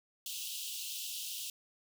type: high-pass noise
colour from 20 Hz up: pink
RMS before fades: -41 dBFS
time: 0.26-1.5 s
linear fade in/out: 2 ms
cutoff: 2700 Hz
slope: 96 dB/octave
effects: none